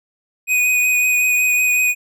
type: tone with vibrato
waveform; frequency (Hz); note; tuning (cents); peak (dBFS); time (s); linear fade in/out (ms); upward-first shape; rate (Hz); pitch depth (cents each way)
square; 2489; D#7; 0; -14; 0.47-1.95; 50; sine; 5.4; 14
effects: none